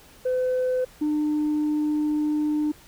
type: tone pair in turn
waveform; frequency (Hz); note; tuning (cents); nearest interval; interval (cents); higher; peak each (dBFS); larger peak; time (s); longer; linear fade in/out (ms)
sine; 508 / 301.2; B4 / D4; +49 / +44; major sixth; 905; first; -19 / -19; neither; 0.25-0.85 / 1.01-2.72; second; 10
effects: tanh soft clip ceiling -19 dBFS + pink hiss -51 dBFS RMS until 2.87 s